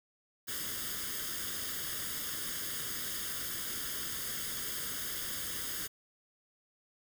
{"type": "noise with comb filter", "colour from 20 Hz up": "white", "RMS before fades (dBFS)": -38, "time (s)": [0.47, 5.88], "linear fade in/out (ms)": 20, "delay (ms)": 0.6, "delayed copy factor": 0.75, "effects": []}